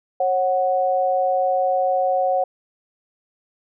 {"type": "tone pair together", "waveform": "sine", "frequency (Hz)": [544.4, 740], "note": ["C#5", "F#5"], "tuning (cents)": [-31, 0], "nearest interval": "perfect fourth", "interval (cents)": 531, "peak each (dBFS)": [-20, -19], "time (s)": [0.2, 2.44], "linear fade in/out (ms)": 5, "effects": []}